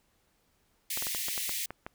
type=high-pass noise; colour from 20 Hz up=white; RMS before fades=-34 dBFS; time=0.9-1.66 s; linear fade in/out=5 ms; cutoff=1800 Hz; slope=96 dB/octave
type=clicks; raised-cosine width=0.5 ms; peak=-23 dBFS; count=9; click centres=0.974 / 1.024 / 1.069 / 1.148 / 1.284 / 1.378 / 1.494 / 1.706 / 1.865 s
effects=pink hiss -71 dBFS RMS until 1.94 s